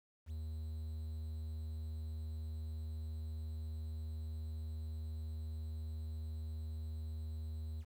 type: tone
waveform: triangle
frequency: 78.6 Hz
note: D#2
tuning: 18 cents sharp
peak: -38 dBFS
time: 0.26-7.85 s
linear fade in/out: 50 ms
effects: 11-bit